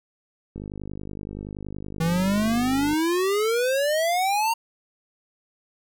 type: click train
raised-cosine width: 3 ms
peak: -22 dBFS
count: 121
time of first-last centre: 0.56-2.932 s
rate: 50.6 Hz
type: exponential sweep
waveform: square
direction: up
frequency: 160 to 932.3 Hz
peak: -21 dBFS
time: 2-4.54 s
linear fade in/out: 10 ms
effects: none